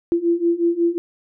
sine beating tone pair, 337.6 / 343.1 Hz, E4 / F4, +41 / -31 cents, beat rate 5.5 Hz, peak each -20 / -18 dBFS, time 0.12-0.98 s, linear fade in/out 0 ms, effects none

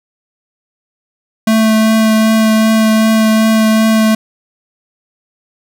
square tone with vibrato, 220 Hz, A3, in tune, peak -8 dBFS, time 1.47-4.15 s, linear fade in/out 5 ms, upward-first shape triangle, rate 2.6 Hz, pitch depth 13 cents each way, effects none

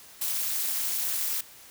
blue noise with amplitude modulation, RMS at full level -25 dBFS, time 0.21-1.41 s, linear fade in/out 5 ms, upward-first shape sine, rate 268 Hz, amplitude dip 95%, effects white hiss -50 dBFS RMS until 1.7 s

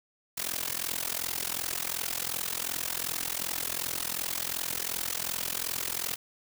white noise with amplitude modulation, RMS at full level -29 dBFS, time 0.37-6.16 s, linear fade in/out 10 ms, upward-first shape sine, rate 42.7 Hz, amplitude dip 95%, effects none

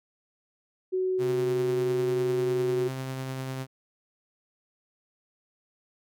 sine tone, 372.4 Hz, F#4, 11 cents sharp, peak -24 dBFS, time 0.92-2.89 s, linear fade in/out 20 ms
sawtooth tone with tremolo, 131.8 Hz, C3, 13 cents sharp, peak -27 dBFS, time 1.18-3.67 s, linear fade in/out 50 ms, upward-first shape triangle, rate 10 Hz, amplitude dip 25%
effects none

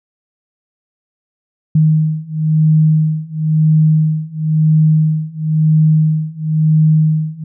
sine beating tone pair, 155.56 / 156.54 Hz, D#3 / D#3, 0 / +11 cents, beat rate 0.98 Hz, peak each -13 / -12 dBFS, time 1.75-7.44 s, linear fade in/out 5 ms, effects none

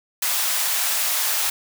white high-pass noise, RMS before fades -22 dBFS, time 0.22-1.5 s, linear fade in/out 5 ms, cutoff 660 Hz, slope 24 dB/octave, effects none

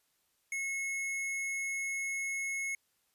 square tone, 2180 Hz, C#7, 29 cents flat, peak -34 dBFS, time 0.52-2.75 s, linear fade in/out 2 ms, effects white hiss -75 dBFS RMS until 3.14 s + resampled to 32000 Hz

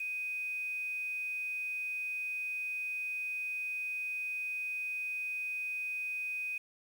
sine tone with quantisation, 2500 Hz, D#7, 8 cents sharp, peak -34 dBFS, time 0-6.58 s, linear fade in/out 5 ms, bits 9, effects none

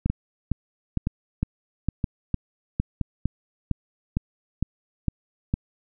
two click trains, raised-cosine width 5 ms, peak -11 / -10 dBFS, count 4 / 13, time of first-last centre 0.1-3.013 / 0.06-5.539 s, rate 1.03 / 2.19 Hz, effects none

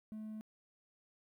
triangle tone, 216.3 Hz, A3, 29 cents flat, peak -40 dBFS, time 0.12-0.41 s, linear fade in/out 0 ms, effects tanh soft clip ceiling -36 dBFS + 13-bit

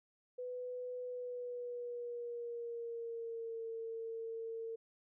sine tone with pitch glide, 497.6 to 453.7 Hz, B4 to A#4, +13 to -47 cents, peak -40 dBFS, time 0.38-4.76 s, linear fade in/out 10 ms, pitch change -160 cents, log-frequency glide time 1.03-3.65 s, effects none

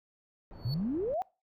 pink low-pass noise, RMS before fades -48 dBFS, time 0.51-1.14 s, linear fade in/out 0 ms, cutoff 750 Hz, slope 12 dB/octave
triangle tone with exponential growth, 4435 Hz, C#8, in tune, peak -35 dBFS, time 0.53-0.74 s, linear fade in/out 1 ms, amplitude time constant 45 ms
sine exponential sweep, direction up, 110 to 784 Hz, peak -29 dBFS, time 0.65-1.22 s, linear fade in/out 0 ms
effects noise-tail reverb RT60 0.3 s tail -24 dB re dry

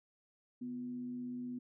sine tone with frequency modulation, 246.9 Hz, B3, in tune, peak -39 dBFS, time 0.61-1.59 s, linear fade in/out 10 ms, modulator 104 Hz, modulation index 0.22, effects none

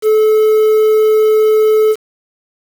triangle tone with quantisation, 432.4 Hz, A4, 30 cents flat, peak -5 dBFS, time 0.02-1.96 s, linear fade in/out 50 ms, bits 5, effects none

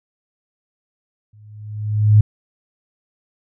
sine tone with exponential growth, 105.9 Hz, G#2, 34 cents sharp, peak -5 dBFS, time 1.33-2.21 s, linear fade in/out 5 ms, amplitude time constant 190 ms, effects none

